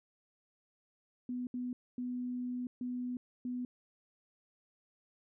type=tone bursts at uneven times; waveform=sine; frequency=248 Hz; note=B3; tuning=7 cents sharp; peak=-35 dBFS; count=5; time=1.29-1.47 / 1.54-1.73 / 1.98-2.67 / 2.81-3.17 / 3.45-3.65 s; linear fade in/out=2 ms; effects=none